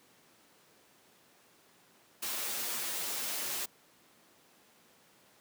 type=noise with comb filter; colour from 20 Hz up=white; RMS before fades=-36 dBFS; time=2.22-3.66 s; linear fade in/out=10 ms; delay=8.5 ms; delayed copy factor=+0.85; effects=pink hiss -63 dBFS RMS until 5.4 s + high-pass 200 Hz 12 dB/octave